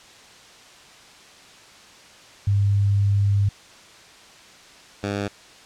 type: tone pair in turn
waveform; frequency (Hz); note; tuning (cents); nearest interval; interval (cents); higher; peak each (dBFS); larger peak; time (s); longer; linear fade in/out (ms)
sine / 10% pulse; 100.5 / 101.14; G2 / G#2; +44 / -45; unison; 11; second; -16; neither; 2.47-3.49 / 5.03-5.28; first; 5
effects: white hiss -47 dBFS RMS until 5.65 s + low-pass 6000 Hz 12 dB/octave